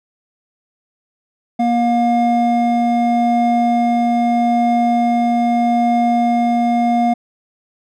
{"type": "tone pair together", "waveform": "triangle", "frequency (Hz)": [237.4, 711.4], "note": ["A#3", "F5"], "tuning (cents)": [32, 32], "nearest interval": "octave + perfect fifth", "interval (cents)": 1900, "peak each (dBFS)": -13, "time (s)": [1.59, 7.14], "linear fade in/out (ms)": 10, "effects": []}